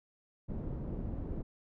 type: low-pass noise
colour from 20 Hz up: pink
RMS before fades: -38 dBFS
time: 0.48-1.43 s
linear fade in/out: 20 ms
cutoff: 350 Hz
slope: 12 dB/octave
effects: none